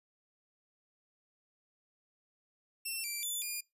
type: tone with pitch steps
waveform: 5% pulse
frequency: 2696 / 2349 / 3500 / 2419 Hz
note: E7 / D7 / A7 / D#7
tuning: +38 / 0 / -10 / -49 cents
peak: -27 dBFS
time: 2.85-3.61 s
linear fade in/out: 10 ms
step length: 190 ms
effects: noise-tail reverb RT60 0.2 s tail -24 dB re dry + resampled to 32000 Hz